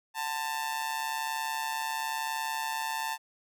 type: tone with amplitude modulation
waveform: sawtooth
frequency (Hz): 889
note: A5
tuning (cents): +18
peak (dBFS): -24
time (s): 0.14-3.18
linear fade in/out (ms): 50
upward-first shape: sine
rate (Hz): 141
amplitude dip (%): 70
effects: none